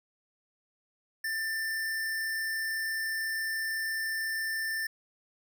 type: tone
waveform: square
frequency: 1783 Hz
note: A6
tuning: 22 cents sharp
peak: -31 dBFS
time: 1.24-4.87 s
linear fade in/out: 5 ms
effects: none